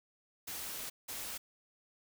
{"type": "noise bursts at uneven times", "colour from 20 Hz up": "white", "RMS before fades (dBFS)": -42, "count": 2, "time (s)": [[0.47, 0.9], [1.08, 1.38]], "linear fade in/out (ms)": 10, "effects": []}